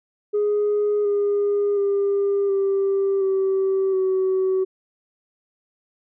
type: tone with pitch steps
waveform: sine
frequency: 415.3 / 407.5 / 399.8 / 392.2 / 384.8 / 377.5 Hz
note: G#4 / G#4 / G4 / G4 / G4 / F#4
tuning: 0 / -33 / +34 / +1 / -32 / +35 cents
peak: -16 dBFS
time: 0.33-4.65 s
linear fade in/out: 20 ms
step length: 720 ms
effects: tanh soft clip ceiling -15 dBFS